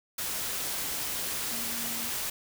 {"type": "tone in noise", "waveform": "sine", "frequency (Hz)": 233.1, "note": "A#3", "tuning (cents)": 0, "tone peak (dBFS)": -43, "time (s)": [1.51, 2.1], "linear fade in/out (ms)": 5, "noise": "white", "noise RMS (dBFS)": -33, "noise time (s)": [0.18, 2.3], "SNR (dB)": -13, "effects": []}